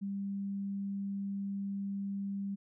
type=tone; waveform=sine; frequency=198.2 Hz; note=G3; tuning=19 cents sharp; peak=-34 dBFS; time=0.01-2.56 s; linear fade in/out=20 ms; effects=none